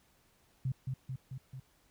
sine tone with echo, 130.81 Hz, C3, in tune, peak -30 dBFS, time 0.65-0.72 s, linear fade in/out 5 ms, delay 220 ms, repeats 4, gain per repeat -3 dB, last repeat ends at 1.6 s, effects pink hiss -69 dBFS RMS until 1.9 s

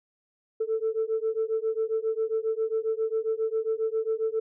sine beating tone pair, 439.9 / 447.3 Hz, A4 / A4, 0 / +28 cents, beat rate 7.4 Hz, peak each -27 dBFS, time 0.6-4.4 s, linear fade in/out 10 ms, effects tanh soft clip ceiling -19 dBFS

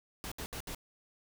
pink noise bursts, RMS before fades -41 dBFS, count 4, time 0.24-0.748 s, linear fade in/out 0 ms, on 76 ms, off 68 ms, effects none

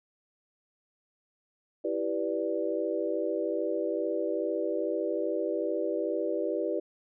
sine chord, E minor seventh, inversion none, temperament equal, 329.6 / 392 / 493.9 / 587.3 Hz, E4 / G4 / B4 / D5, 0 / 0 / 0 / 0 cents, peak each -33 dBFS, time 1.84-6.8 s, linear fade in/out 10 ms, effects none

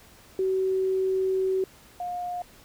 sine tone pair in turn, 378.8 / 712.2 Hz, F#4 / F5, +41 / +34 cents, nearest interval major seventh, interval 1093 cents, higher second, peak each -22 / -29 dBFS, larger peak first, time 0.39-1.64 / 2-2.42 s, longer first, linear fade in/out 2 ms, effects pink hiss -53 dBFS RMS until 2.64 s

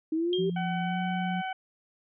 sine linear sweep, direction up, 311.4 to 395.1 Hz, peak -25 dBFS, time 0.12-0.5 s, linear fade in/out 5 ms
sine tone with exponential decay, 3211 Hz, G7, 41 cents sharp, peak -28 dBFS, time 0.33-0.62 s, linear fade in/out 1 ms, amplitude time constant 63 ms
sine tone with pitch glide, 174.1 to 179.72 Hz, F3 to F3, -5 to +50 cents, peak -29 dBFS, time 0.38-1.42 s, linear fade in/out 20 ms, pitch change +55 cents, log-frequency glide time 0.82-0.98 s
harmonic tone, 755 Hz, F#5, 35 cents sharp, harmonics 1 / 2 / 3 / 4, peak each -32 / -38 / -42 / -44 dBFS, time 0.56-1.53 s, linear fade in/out 5 ms
effects none

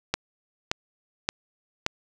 click train, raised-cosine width 0.2 ms, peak -6 dBFS, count 4, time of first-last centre 0.14-1.864 s, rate 1.74 Hz, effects none

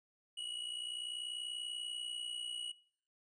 square tone with amplitude modulation, 2918 Hz, F#7, 25 cents flat, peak -38 dBFS, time 0.37-2.72 s, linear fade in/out 10 ms, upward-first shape sine, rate 60.3 Hz, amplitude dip 65%, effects noise-tail reverb RT60 0.5 s tail -20 dB re dry + resampled to 22050 Hz

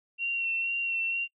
sine tone with vibrato, 2731 Hz, F7, 39 cents flat, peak -27 dBFS, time 0.18-1.28 s, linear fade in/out 50 ms, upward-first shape sine, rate 2.1 Hz, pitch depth 23 cents each way, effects noise-tail reverb RT60 0.1 s tail -26 dB re dry

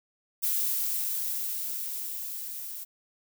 violet noise with level ramp, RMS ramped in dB -27 to -39 dBFS, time 0.42-2.85 s, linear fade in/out 20 ms, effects none

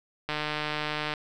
click train, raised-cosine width 0.3 ms, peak -14 dBFS, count 129, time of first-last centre 0.29-1.138 s, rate 151 Hz, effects none

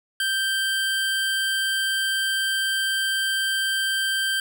square tone pair together, 1568 / 3136 Hz, G6 / G7, 0 / 0 cents, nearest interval octave, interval 1200 cents, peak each -24 / -27 dBFS, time 0.2-4.4 s, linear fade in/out 2 ms, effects none

